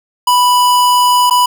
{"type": "tone with dropouts", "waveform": "square", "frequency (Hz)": 987.8, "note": "B5", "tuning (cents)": 0, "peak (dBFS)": -8, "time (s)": [0.27, 1.46], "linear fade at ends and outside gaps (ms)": 5, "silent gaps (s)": [1.299, 1.308], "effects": []}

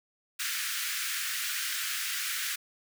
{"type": "high-pass noise", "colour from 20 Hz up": "pink", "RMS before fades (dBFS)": -33, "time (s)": [0.39, 2.56], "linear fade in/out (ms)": 10, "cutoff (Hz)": 1400, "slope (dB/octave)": 48, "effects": []}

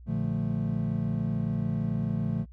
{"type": "chord", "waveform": "triangle", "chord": "Bb major seventh", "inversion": "none", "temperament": "equal with one note detuned", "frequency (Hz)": [116.54, 147.77, 174.61, 220], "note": ["Bb2", "D3", "F3", "A3"], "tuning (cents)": [0, 11, 0, 0], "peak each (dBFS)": -30, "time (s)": [0.06, 2.46], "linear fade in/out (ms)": 50, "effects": ["added 60 Hz sine -45 dBFS peak until 2.52 s"]}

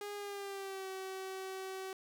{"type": "tone with pitch glide", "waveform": "sawtooth", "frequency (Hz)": [410.1, 380.4], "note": ["G#4", "F#4"], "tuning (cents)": [-22, 48], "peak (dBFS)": -37, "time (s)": [0.01, 1.93], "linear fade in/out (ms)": 2, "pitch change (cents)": -130, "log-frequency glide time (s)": [0.15, 0.88], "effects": []}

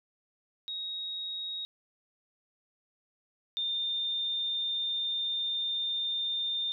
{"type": "tone pair in turn", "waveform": "sine", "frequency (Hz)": [3778, 3614], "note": ["A#7", "A7"], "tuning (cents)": [22, 46], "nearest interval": "minor second", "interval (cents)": 76, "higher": "first", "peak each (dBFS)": [-34, -29], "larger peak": "second", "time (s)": [[0.68, 1.65], [3.57, 6.72]], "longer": "second", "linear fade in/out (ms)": 0, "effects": []}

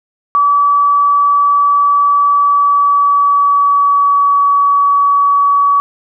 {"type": "tone with pitch glide", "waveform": "sine", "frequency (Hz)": [1148, 1135.5], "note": ["D6", "C#6"], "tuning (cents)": [-40, 41], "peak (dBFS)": -7, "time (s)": [0.35, 5.8], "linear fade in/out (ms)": 0, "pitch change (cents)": -19, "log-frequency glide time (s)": [2.35, 4.38], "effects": []}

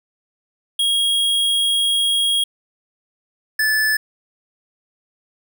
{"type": "tone pair in turn", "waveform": "square", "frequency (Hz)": [3282, 1738.6], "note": ["G#7", "A6"], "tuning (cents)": [-21, -21], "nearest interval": "major seventh", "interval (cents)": 1100, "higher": "first", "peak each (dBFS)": -16, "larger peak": "neither", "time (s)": [[0.79, 2.44], [3.59, 3.97]], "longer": "first", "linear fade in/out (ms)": 5, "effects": []}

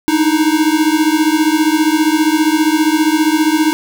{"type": "beating tone pair", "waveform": "square", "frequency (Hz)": [304.2, 319.2], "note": ["D#4", "D#4"], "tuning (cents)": [-39, 44], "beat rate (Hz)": 15, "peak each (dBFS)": [-14, -14], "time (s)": [0.08, 3.73], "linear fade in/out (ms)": 0, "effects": []}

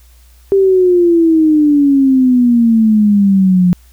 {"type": "exponential sweep", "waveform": "sine", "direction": "down", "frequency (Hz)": [395.7, 176.2], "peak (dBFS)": -6, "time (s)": [0.52, 3.73], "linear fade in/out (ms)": 0, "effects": ["added 60 Hz sine -41 dBFS peak until 3.92 s", "white hiss -51 dBFS RMS until 3.92 s"]}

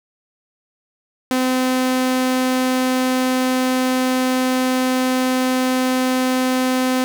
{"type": "tone", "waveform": "sawtooth", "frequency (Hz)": 256.5, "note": "C4", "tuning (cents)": -34, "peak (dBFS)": -12, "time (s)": [1.31, 7.04], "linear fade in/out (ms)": 0, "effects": []}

